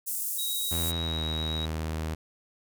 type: high-pass noise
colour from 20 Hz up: pink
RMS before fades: -32 dBFS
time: 0.06-0.92 s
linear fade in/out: 20 ms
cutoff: 8300 Hz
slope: 24 dB/octave
type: tone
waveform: sine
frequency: 3823 Hz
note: A#7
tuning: 43 cents sharp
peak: -32 dBFS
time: 0.38-1.66 s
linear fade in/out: 10 ms
type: tone with pitch glide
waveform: sawtooth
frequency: 83.8 to 79.14 Hz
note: E2 to D#2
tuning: +29 to +30 cents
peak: -26 dBFS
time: 0.71-2.15 s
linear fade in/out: 10 ms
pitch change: -99 cents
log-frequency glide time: 0.95-1.22 s
effects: none